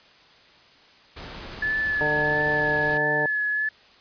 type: noise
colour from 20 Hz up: pink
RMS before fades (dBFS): -38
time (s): 1.16-2.98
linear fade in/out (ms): 10
type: tone with vibrato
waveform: sine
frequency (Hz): 1721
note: A6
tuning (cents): -39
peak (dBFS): -22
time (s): 1.62-3.69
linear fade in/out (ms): 5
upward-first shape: sine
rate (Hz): 1.5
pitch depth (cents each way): 25
type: harmonic tone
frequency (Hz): 150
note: D3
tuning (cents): +37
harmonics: 1 / 2 / 3 / 4 / 5 / 6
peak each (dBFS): -33 / -34 / -29 / -29 / -33 / -31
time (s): 2.01-3.26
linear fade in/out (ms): 0
effects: white hiss -53 dBFS RMS until 4 s + resampled to 11025 Hz